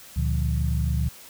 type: tone cluster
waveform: sine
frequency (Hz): 72.2 / 117.7 / 148.4 / 175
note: D2 / A#2 / D3 / F3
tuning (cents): -29 / +17 / +18 / +4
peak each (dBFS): -23 / -28 / -30 / -31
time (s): 0.16-1.09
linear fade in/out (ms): 10
effects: white hiss -46 dBFS RMS until 1.29 s